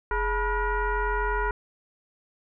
sine tone with frequency modulation, 510 Hz, C5, 44 cents flat, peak -23 dBFS, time 0.11-1.51 s, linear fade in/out 2 ms, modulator 464 Hz, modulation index 2.4, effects none

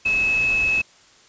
sine tone in noise, 2587 Hz, E7, 33 cents flat, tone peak -17 dBFS, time 0.05-0.82 s, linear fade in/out 10 ms, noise pink, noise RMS -34 dBFS, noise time 0.05-0.82 s, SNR +14 dB, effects white hiss -52 dBFS RMS until 1.28 s + resampled to 16000 Hz

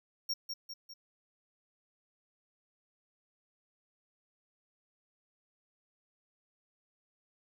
square tone with echo, 5560 Hz, F8, 9 cents flat, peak -32 dBFS, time 0.29-0.34 s, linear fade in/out 10 ms, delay 200 ms, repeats 3, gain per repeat -5 dB, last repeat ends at 0.94 s, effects none

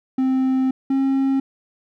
triangle tone pair in turn, 261.6 / 269.6 Hz, C4 / C#4, 0 / -48 cents, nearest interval minor second, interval 52 cents, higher second, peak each -14 dBFS, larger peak neither, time 0.18-0.71 / 0.9-1.4 s, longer first, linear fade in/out 5 ms, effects none

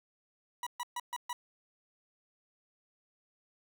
40% pulse tone bursts, 973 Hz, B5, 26 cents flat, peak -34 dBFS, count 5, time 0.63-1.33 s, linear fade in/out 2 ms, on 36 ms, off 130 ms, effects none

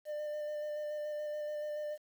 triangle tone with vibrato, 599 Hz, D5, 34 cents sharp, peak -34 dBFS, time 0.05-1.98 s, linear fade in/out 50 ms, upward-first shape square, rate 7 Hz, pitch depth 11 cents each way, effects 10-bit

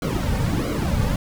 brown noise with flanger, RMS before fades -22 dBFS, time 0.02-1.16 s, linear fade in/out 2 ms, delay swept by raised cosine 1.1 to 3 ms, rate 1.5 Hz, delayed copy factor -1, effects none

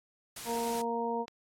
white noise, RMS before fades -41 dBFS, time 0.36-0.82 s, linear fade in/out 5 ms
harmonic tone, 233.1 Hz, A#3, in tune, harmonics 1 / 2 / 3 / 4, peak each -37 / -34 / -39 / -34 dBFS, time 0.45-1.26 s, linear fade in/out 50 ms
click, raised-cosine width 0.2 ms, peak -27 dBFS, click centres 1.281 s
effects low-pass 12000 Hz 12 dB/octave + AAC 64 kbps

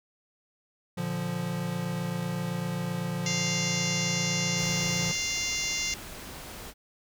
square chord, Bb major, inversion none, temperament equal, 116.54 / 146.83 / 174.61 Hz, Bb2 / D3 / F3, 0 / 0 / 0 cents, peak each -38 / -36 / -32 dBFS, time 0.97-5.12 s, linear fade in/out 10 ms
harmonic tone, 698 Hz, F5, 1 cent flat, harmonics 3 / 4 / 5 / 6 / 7 / 8 / 9 / 10, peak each -34 / -36 / -40 / -39 / -38 / -35 / -35 / -38 dBFS, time 3.26-5.94 s, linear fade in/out 2 ms
pink noise, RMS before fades -42 dBFS, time 4.55-6.74 s, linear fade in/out 50 ms
effects none

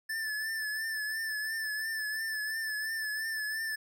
square tone with vibrato, 1751 Hz, A6, 9 cents flat, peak -33 dBFS, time 0.09-3.76 s, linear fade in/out 10 ms, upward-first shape triangle, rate 2.9 Hz, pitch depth 53 cents each way, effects none

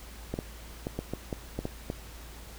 clicks, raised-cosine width 2 ms, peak -18 dBFS, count 9, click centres 0.34 / 0.389 / 0.869 / 0.99 / 1.136 / 1.328 / 1.59 / 1.654 / 1.901 s, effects added 56 Hz sine -45 dBFS peak until 2.58 s + pink hiss -49 dBFS RMS until 2.58 s

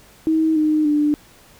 sine tone with pitch steps, 318.3 / 307.3 / 296.6 Hz, D#4 / D#4 / D4, +39 / -21 / +17 cents, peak -14 dBFS, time 0.27-1.14 s, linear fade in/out 0 ms, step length 290 ms, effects pink hiss -49 dBFS RMS until 1.59 s

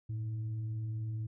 sine tone with frequency modulation, 111.5 Hz, A2, 23 cents sharp, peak -34 dBFS, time 0.09-1.27 s, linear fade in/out 10 ms, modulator 207 Hz, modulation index 0.21, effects none

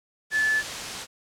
sine tone in noise, 1735 Hz, A6, 25 cents flat, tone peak -20 dBFS, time 0.31-0.63 s, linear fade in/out 50 ms, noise white, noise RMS -32 dBFS, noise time 0.3-1.07 s, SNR +9 dB, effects low-pass 7000 Hz 12 dB/octave

